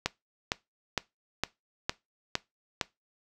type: click train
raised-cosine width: 0.2 ms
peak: -9 dBFS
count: 7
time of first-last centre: 0.06-2.812 s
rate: 2.18 Hz
effects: noise-tail reverb RT60 0.2 s tail -20 dB re dry